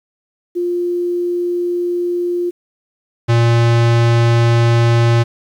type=tone pair in turn; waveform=sine / square; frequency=351.2 / 117.2 Hz; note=F4 / A#2; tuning=+10 / +10 cents; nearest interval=octave + perfect fifth; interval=1900 cents; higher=first; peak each=-15 / -10 dBFS; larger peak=second; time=0.55-2.51 / 3.28-5.24 s; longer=neither; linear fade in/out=20 ms; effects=low-pass 5000 Hz 12 dB/octave + 8-bit